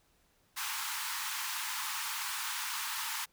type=high-pass noise; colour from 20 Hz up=pink; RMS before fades=-37 dBFS; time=0.56-3.26 s; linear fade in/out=20 ms; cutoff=850 Hz; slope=96 dB/octave; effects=pink hiss -70 dBFS RMS until 3.32 s